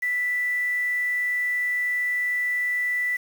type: tone with quantisation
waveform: sine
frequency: 1975.5 Hz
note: B6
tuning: in tune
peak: -22 dBFS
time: 0.02-3.17 s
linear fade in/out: 10 ms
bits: 7
effects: none